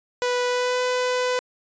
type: tone with pitch glide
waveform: sawtooth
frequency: 493.2 to 500.7 Hz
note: B4 to B4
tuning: -2 to +24 cents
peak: -17 dBFS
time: 0.22-1.39 s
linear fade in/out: 0 ms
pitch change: +26 cents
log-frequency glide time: 0.47-0.81 s
effects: resampled to 16000 Hz